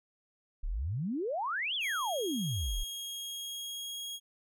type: exponential two-way sweep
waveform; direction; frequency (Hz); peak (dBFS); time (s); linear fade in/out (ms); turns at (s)
sine; up then down; 30.51 to 3520 to 30.51; -31; 0.63-2.84; 10; 1.75
type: tone with pitch glide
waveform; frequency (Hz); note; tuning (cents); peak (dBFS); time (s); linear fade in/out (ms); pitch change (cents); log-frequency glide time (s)
sawtooth; 3269 to 3290; G#7 to G#7; -28 to -17; -35; 1.8-4.2; 50; +11; 3.2-4.04
effects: none